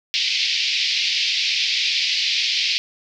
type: band-pass noise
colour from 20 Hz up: white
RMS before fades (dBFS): -21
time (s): 0.14-2.78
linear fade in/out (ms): 0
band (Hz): 2200 to 5100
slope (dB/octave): 48
effects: none